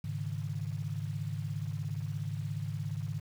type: chord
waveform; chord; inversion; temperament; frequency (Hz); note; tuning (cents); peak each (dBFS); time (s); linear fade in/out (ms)
sine; Ab suspended fourth; none; equal; 103.83 / 138.59 / 155.56; Ab2 / Db3 / Eb3; 0 / 0 / 0; -37 / -38 / -38; 0.04-3.2; 5
effects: 9-bit